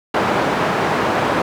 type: band-pass noise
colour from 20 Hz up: white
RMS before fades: -18 dBFS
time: 0.14-1.42 s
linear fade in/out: 5 ms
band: 130 to 1100 Hz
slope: 12 dB/octave
effects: none